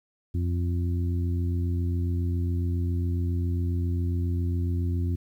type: harmonic tone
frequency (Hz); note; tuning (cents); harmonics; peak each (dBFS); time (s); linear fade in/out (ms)
87.31; F2; 0; 1 / 2 / 3 / 4; -24 / -36 / -35 / -40; 0.34-5.16; 10
effects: 10-bit